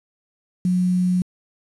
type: tone with quantisation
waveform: sine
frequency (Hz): 181.1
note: F#3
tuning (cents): -37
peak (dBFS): -16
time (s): 0.65-1.22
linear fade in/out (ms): 2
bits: 7
effects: resampled to 24000 Hz